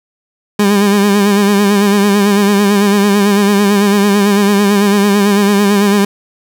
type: tone with vibrato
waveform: 30% pulse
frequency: 202.4 Hz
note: G#3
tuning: 44 cents flat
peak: -5 dBFS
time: 0.59-6.05 s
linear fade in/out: 5 ms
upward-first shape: sine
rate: 9 Hz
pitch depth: 49 cents each way
effects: none